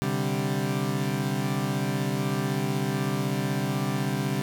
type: chord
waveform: 30% pulse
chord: C suspended second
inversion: none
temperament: equal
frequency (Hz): 130.81 / 146.83 / 196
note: C3 / D3 / G3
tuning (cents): 0 / 0 / 0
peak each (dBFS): -27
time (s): 0.02-4.42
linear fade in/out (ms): 0
effects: none